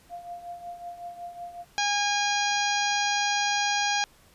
sine tone with tremolo, 698.5 Hz, F5, in tune, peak -33 dBFS, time 0.09-1.65 s, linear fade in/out 50 ms, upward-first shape triangle, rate 5.4 Hz, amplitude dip 75%
harmonic tone, 817 Hz, G#5, 29 cents flat, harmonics 1 / 2 / 3 / 4 / 5 / 6 / 7 / 8, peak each -27 / -30 / -32 / -33 / -34 / -35 / -35 / -36 dBFS, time 1.78-4.04 s, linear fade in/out 0 ms
effects pink hiss -58 dBFS RMS until 4.34 s + resampled to 32000 Hz

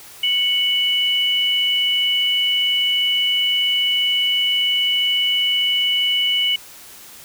sine tone pair together, 2217 / 2959 Hz, C#7 / F#7, 0 / -1 cents, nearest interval perfect fourth, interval 499 cents, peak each -24 / -16 dBFS, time 0.23-6.56 s, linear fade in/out 5 ms, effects white hiss -41 dBFS RMS until 7.24 s

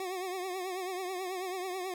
25% pulse tone with vibrato, 370 Hz, F#4, in tune, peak -31 dBFS, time 0-1.94 s, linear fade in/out 2 ms, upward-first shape triangle, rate 9.2 Hz, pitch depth 86 cents each way, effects none

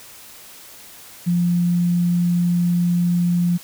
sine tone, 174.61 Hz, F3, in tune, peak -15 dBFS, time 1.26-3.58 s, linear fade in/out 20 ms, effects white hiss -42 dBFS RMS until 3.63 s

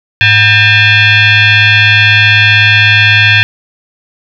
sine tone with frequency modulation, 106 Hz, G#2, 36 cents sharp, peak -3 dBFS, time 0.21-3.43 s, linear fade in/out 0 ms, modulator 849 Hz, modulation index 3.7, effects none

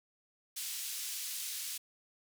white band-pass noise, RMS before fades -40 dBFS, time 0.56-1.78 s, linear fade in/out 10 ms, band 2900 to 13000 Hz, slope 12 dB/octave, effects none

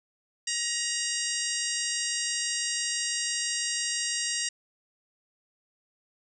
harmonic tone, 946 Hz, A#5, 25 cents sharp, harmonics 2 / 3 / 4 / 5 / 6 / 7 / 8 / 9, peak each -36 / -36 / -40 / -35 / -34 / -38 / -35 / -37 dBFS, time 0.47-4.49 s, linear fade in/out 5 ms, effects none

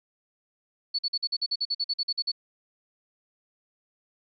sine tone bursts, 4435 Hz, C#8, in tune, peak -24 dBFS, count 15, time 0.94-2.318 s, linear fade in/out 10 ms, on 48 ms, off 47 ms, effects none

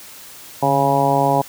harmonic tone with a mistuned harmonic, 138.59 Hz, C#3, in tune, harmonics 1 / 2 / 3 / 4 / 5 / 6 / 7, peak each -22 / -23 / -24 / -21 / -20 / -19 / -21 dBFS, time 0.62-1.42 s, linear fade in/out 10 ms, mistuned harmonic 1, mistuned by +64 cents, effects white hiss -39 dBFS RMS until 1.48 s + high-pass 60 Hz 12 dB/octave

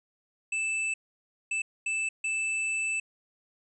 square tone bursts at uneven times, 2637 Hz, E7, in tune, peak -28 dBFS, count 4, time 0.52-0.94 / 1.51-1.62 / 1.86-2.09 / 2.24-3 s, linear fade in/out 5 ms, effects resampled to 24000 Hz

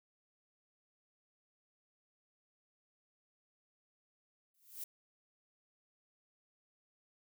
violet noise with exponential growth, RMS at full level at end -40 dBFS, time 4.54-4.84 s, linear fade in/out 5 ms, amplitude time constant 64 ms, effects none

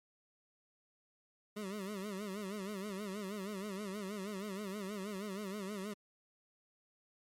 25% pulse tone with vibrato, 200 Hz, G3, 35 cents sharp, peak -36 dBFS, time 1.56-5.94 s, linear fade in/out 10 ms, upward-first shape sine, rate 6.3 Hz, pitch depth 120 cents each way, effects MP3 64 kbps

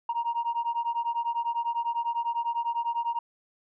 sine beating tone pair, 932.3 / 942.3 Hz, A#5 / A#5, 0 / +18 cents, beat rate 10 Hz, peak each -28 dBFS, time 0.09-3.19 s, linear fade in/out 5 ms, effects tanh soft clip ceiling -22 dBFS

